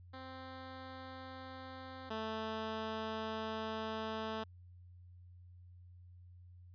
10% pulse tone pair in turn, 261.6 / 220 Hz, C4 / A3, 0 / 0 cents, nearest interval minor third, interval 300 cents, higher first, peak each -39 / -30 dBFS, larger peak second, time 0.13-2.1 / 2.1-4.44 s, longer second, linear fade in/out 10 ms, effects added 89 Hz sine -54 dBFS peak until 6.74 s + resampled to 11025 Hz

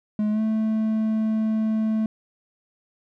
triangle tone with pitch glide, 211.6 to 218.9 Hz, G#3 to A3, +33 to -9 cents, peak -18 dBFS, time 0.19-2.06 s, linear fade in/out 2 ms, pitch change +58 cents, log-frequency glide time 0.31-0.41 s, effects none

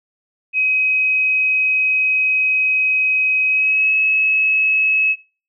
sine tone with pitch glide, 2532 to 2575 Hz, D#7 to E7, +30 to -41 cents, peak -13 dBFS, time 0.53-5.16 s, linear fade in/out 50 ms, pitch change +29 cents, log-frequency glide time 3.46-3.93 s, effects noise-tail reverb RT60 0.4 s tail -23 dB re dry

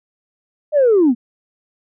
sine linear sweep, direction down, 621 to 220 Hz, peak -8 dBFS, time 0.72-1.15 s, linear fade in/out 50 ms, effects tanh soft clip ceiling -6 dBFS

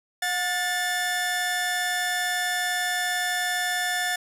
sawtooth tone pair together, 722.3 / 1760 Hz, F#5 / A6, -42 / 0 cents, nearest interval octave + minor third, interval 1542 cents, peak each -25 / -22 dBFS, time 0.22-4.16 s, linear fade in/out 5 ms, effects resampled to 32000 Hz + 8-bit

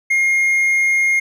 triangle tone, 2135 Hz, C7, 34 cents sharp, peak -11 dBFS, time 0.1-1.2 s, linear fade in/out 10 ms, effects none

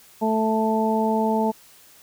harmonic tone, 220 Hz, A3, in tune, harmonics 1 / 2 / 3 / 4, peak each -22 / -25 / -27 / -24 dBFS, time 0.21-1.52 s, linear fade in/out 20 ms, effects white hiss -51 dBFS RMS until 2.02 s

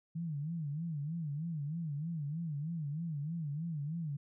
sine tone with vibrato, 155.56 Hz, D#3, in tune, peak -35 dBFS, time 0.15-4.17 s, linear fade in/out 10 ms, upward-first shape sine, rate 3.2 Hz, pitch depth 160 cents each way, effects none

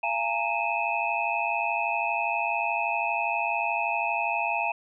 sine tone cluster, 686 / 831 / 924 / 2503 / 2615 Hz, F5 / G#5 / A#5 / D#7 / E7, -31 / +1 / -16 / +10 / -15 cents, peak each -31 dBFS, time 0.03-4.72 s, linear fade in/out 5 ms, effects none

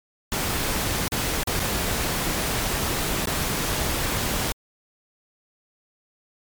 pink noise with dropouts, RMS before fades -25 dBFS, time 0.32-4.52 s, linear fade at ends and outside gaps 0 ms, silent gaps 1.08-1.12 / 1.433-1.473 / 1.595-1.6 / 3.256-3.272 s, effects MP3 96 kbps

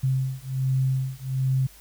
sine beating tone pair, 131.2 / 132.5 Hz, C3 / C3, +5 / +22 cents, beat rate 1.3 Hz, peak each -25 / -25 dBFS, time 0.03-1.67 s, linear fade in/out 10 ms, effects added 50 Hz sine -52 dBFS peak until 1.8 s + white hiss -51 dBFS RMS until 1.8 s

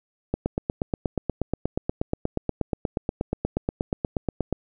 click train, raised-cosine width 2 ms, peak -10 dBFS, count 36, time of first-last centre 0.34-4.527 s, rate 8.36 Hz, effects none

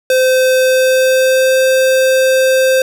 square tone with pitch glide, 516 to 522.6 Hz, C5 to C5, -24 to -2 cents, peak -9 dBFS, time 0.1-2.82 s, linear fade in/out 2 ms, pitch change +22 cents, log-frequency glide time 0.6-1.63 s, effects none

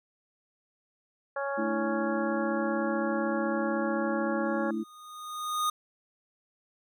harmonic tone, 277.9 Hz, C#4, 4 cents sharp, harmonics 2 / 3 / 4 / 5 / 6, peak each -32 / -37 / -38 / -38 / -39 dBFS, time 1.36-4.71 s, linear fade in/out 5 ms
sine chord, A suspended fourth, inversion none, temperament equal, 220 / 293.7 / 329.6 Hz, A3 / D4 / E4, 0 / 0 / 0 cents, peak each -32 / -38 / -32 dBFS, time 1.57-4.84 s, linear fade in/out 20 ms
square tone with exponential growth, 1233 Hz, D#6, 16 cents flat, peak -25 dBFS, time 4.45-5.7 s, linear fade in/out 5 ms, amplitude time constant 270 ms
effects none

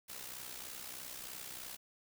white noise with amplitude modulation, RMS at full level -44 dBFS, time 0.08-1.77 s, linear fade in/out 20 ms, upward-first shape sine, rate 63.2 Hz, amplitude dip 60%, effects none

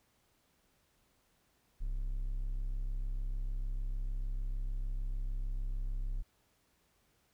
triangle tone, 33.32 Hz, C1, 32 cents sharp, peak -31 dBFS, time 1.8-6.23 s, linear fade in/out 20 ms, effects pink hiss -73 dBFS RMS until 7.33 s

